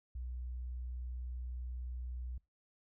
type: tone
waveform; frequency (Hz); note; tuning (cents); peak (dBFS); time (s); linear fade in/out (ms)
sine; 61.74; B1; 0; -39; 0.15-2.38; 5
effects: noise-tail reverb RT60 0.3 s tail -26 dB re dry